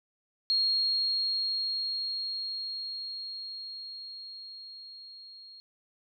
sine tone with level ramp, 4267 Hz, C8, 33 cents sharp, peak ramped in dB -23 to -47 dBFS, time 0.5-5.6 s, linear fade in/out 0 ms, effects none

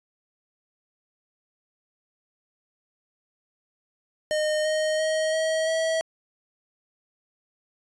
square tone with pitch steps, 613 / 621.2 / 629.5 / 637.9 / 646.5 Hz, D#5 / D#5 / D#5 / D#5 / E5, -26 / -3 / +20 / +43 / -34 cents, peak -23 dBFS, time 4.31-6.01 s, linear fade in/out 0 ms, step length 340 ms, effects resampled to 22050 Hz

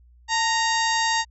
harmonic tone with a mistuned harmonic, 932.3 Hz, A#5, in tune, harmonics 1 / 2 / 3 / 4 / 5 / 6 / 7 / 8, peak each -23 / -25 / -32 / -30 / -30 / -35 / -32 / -34 dBFS, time 0.28-1.25 s, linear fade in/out 50 ms, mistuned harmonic 1, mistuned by -66 cents, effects added 60 Hz sine -50 dBFS peak until 1.3 s

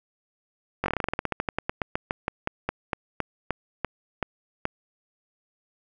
slowing click train, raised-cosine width 0.5 ms, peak -10 dBFS, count 29, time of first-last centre 0.84-4.654 s, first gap 20 ms, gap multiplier 1.12, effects none

